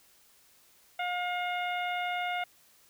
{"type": "harmonic tone", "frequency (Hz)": 714, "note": "F5", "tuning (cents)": 38, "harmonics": [1, 2, 3, 4, 5], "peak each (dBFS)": [-32, -38, -36, -42, -46], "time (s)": [0.99, 2.44], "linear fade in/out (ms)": 5, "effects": ["white hiss -62 dBFS RMS until 2.89 s"]}